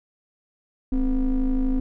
triangle ring-modulated tone, 117.9 Hz, A#2, 20 cents sharp, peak -14 dBFS, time 0.92-1.8 s, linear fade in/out 5 ms, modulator 144 Hz, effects none

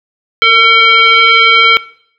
sine tone with frequency modulation, 2256 Hz, C#7, 30 cents sharp, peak -4 dBFS, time 0.42-1.77 s, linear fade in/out 0 ms, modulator 899 Hz, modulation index 1.3, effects noise-tail reverb RT60 0.6 s tail -19 dB re dry

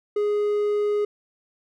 triangle tone, 415.3 Hz, G#4, in tune, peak -18 dBFS, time 0.16-1.05 s, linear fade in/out 5 ms, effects none

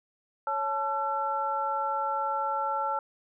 sine tone cluster, 554 / 872 / 1350 Hz, C#5 / A5 / E6, -1 / -16 / +41 cents, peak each -35 / -29 / -31 dBFS, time 0.47-2.99 s, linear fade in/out 2 ms, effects none

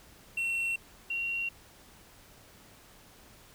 triangle / sine tone pair in turn, 2719 / 2749 Hz, F7 / F7, -47 / -28 cents, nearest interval unison, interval 19 cents, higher second, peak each -27 / -30 dBFS, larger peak first, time 0.37-0.76 / 1.1-1.49 s, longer neither, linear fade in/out 5 ms, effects pink hiss -56 dBFS RMS until 3.54 s

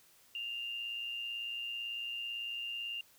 sine tone with amplitude modulation, 2796 Hz, F7, 1 cent sharp, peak -35 dBFS, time 0.35-3.01 s, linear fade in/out 2 ms, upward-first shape sine, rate 118 Hz, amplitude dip 45%, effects white hiss -64 dBFS RMS until 3.18 s

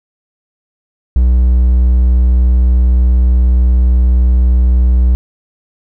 triangle tone, 61.7 Hz, B1, 1 cent flat, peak -4 dBFS, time 1.16-5.15 s, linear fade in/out 0 ms, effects none

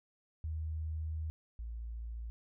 sine tone pair in turn, 78.9 / 57.18 Hz, D#2 / A#1, +25 / -33 cents, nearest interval tritone, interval 558 cents, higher first, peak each -35 / -39 dBFS, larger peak first, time 0.44-1.3 / 1.59-2.3 s, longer first, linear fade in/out 0 ms, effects none

